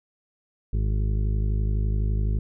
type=harmonic tone; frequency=51.91 Hz; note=G#1; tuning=in tune; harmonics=1 / 2 / 3 / 4 / 6 / 7 / 8; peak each=-22 / -27 / -36 / -37 / -46 / -44 / -45 dBFS; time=0.73-2.39 s; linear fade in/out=5 ms; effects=none